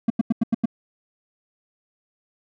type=tone bursts; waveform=triangle; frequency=227.8 Hz; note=A#3; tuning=40 cents flat; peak=-13 dBFS; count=6; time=0.08-0.657 s; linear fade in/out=5 ms; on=22 ms; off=89 ms; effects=none